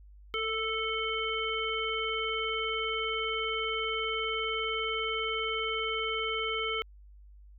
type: harmonic tone with a mistuned harmonic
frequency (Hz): 440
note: A4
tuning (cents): 0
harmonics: 1 / 3 / 5 / 7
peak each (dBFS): -35 / -35 / -35 / -35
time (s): 0.34-6.82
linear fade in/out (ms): 0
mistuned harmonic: 1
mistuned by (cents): +20
effects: added 50 Hz sine -50 dBFS peak until 7.58 s